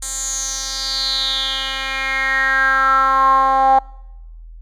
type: tone with band-pass filter sweep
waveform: 10% pulse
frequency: 267.2 Hz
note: C4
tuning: 36 cents sharp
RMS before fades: -17 dBFS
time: 0.02-3.79 s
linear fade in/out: 5 ms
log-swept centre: 8100 to 790 Hz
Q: 6.4
effects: noise-tail reverb RT60 0.9 s tail -25 dB re dry + added 41 Hz sine -34 dBFS peak until 4.61 s